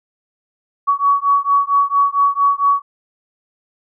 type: beating tone pair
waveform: sine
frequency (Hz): 1125 / 1129.4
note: C#6 / C#6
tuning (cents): +25 / +32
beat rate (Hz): 4.4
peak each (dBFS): -15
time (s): 0.87-2.82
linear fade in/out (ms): 20
effects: none